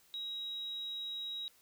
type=tone; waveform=sine; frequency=3825 Hz; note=A#7; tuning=44 cents sharp; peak=-38 dBFS; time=0.14-1.48 s; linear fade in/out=0 ms; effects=white hiss -66 dBFS RMS until 1.61 s